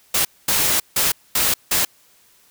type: noise bursts at uneven times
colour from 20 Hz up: white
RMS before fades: -18 dBFS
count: 5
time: 0.14-0.25 / 0.48-0.8 / 0.96-1.12 / 1.35-1.54 / 1.71-1.85 s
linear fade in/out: 5 ms
effects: white hiss -55 dBFS RMS until 2.5 s